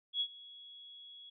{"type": "tone with ADSR envelope", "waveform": "sine", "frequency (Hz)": 3347, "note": "G#7", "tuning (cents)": 13, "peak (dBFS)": -29, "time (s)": [0.13, 1.3], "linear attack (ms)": 75, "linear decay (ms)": 67, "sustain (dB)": -21, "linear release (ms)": 8, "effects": []}